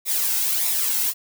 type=noise with flanger; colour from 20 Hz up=blue; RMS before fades=-22 dBFS; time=0.05-1.14 s; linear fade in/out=50 ms; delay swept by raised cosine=0.65 to 1.75 ms; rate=1.6 Hz; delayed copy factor=-0.6; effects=none